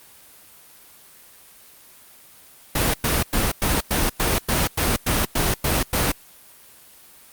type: noise bursts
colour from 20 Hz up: pink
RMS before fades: -20 dBFS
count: 12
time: 2.75-6.119 s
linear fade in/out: 5 ms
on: 190 ms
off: 99 ms
effects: white hiss -48 dBFS RMS until 7.32 s + Opus 32 kbps